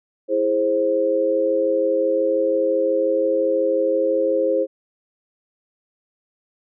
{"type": "chord", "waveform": "sine", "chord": "E augmented", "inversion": "none", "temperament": "equal with one note detuned", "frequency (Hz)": [329.6, 415.3, 528.1], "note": ["E4", "G#4", "B#4"], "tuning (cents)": [0, 0, 16], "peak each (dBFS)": [-24, -23, -18], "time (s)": [0.28, 4.67], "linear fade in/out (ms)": 50, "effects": []}